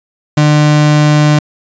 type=tone; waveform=35% pulse; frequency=150 Hz; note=D3; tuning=37 cents sharp; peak=-4 dBFS; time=0.37-1.39 s; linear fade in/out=5 ms; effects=resampled to 16000 Hz